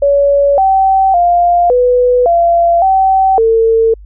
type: tone with pitch steps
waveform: sine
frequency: 565 / 770 / 699 / 494.9 / 684 / 767 / 451.2 Hz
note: C#5 / G5 / F5 / B4 / F5 / G5 / A4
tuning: +33 / -31 / +1 / +4 / -36 / -38 / +44 cents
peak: -6 dBFS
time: 0.02-3.94 s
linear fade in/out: 5 ms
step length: 560 ms
effects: added 50 Hz sine -31 dBFS peak until 4.05 s